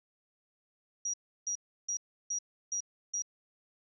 sine tone bursts, 5750 Hz, F8, 50 cents sharp, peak -31 dBFS, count 6, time 1.05-3.222 s, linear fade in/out 5 ms, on 87 ms, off 330 ms, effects none

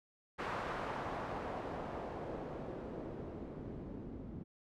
white noise with low-pass filter sweep, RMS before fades -43 dBFS, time 0.38-4.44 s, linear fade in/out 20 ms, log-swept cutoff 1300 to 240 Hz, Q 1.1, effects none

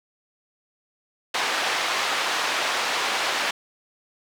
pink band-pass noise, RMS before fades -25 dBFS, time 1.34-3.51 s, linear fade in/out 5 ms, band 760 to 4600 Hz, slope 12 dB/octave, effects none

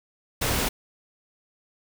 pink noise, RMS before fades -25 dBFS, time 0.41-0.69 s, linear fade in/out 10 ms, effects none

